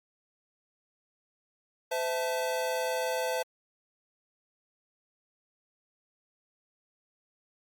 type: chord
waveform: square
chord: A minor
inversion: first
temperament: equal with one note detuned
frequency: 510.7 / 659.3 / 880 Hz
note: C5 / E5 / A5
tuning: -42 / 0 / 0 cents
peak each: -32 / -35 / -36 dBFS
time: 1.91-3.43 s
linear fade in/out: 10 ms
effects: Opus 48 kbps